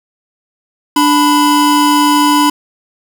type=tone pair together; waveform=square; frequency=293.7 / 993.6 Hz; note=D4 / B5; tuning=0 / +10 cents; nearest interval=octave + major sixth; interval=2110 cents; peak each=-11 dBFS; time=0.96-2.5 s; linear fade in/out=5 ms; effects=none